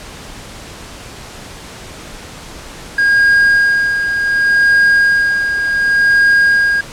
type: tone with tremolo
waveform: triangle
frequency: 1626 Hz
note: G#6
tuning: 37 cents flat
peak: -5 dBFS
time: 2.98-6.81 s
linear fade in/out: 5 ms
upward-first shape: sine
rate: 0.68 Hz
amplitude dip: 55%
effects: pink hiss -32 dBFS RMS until 6.92 s + low-pass 9000 Hz 12 dB/octave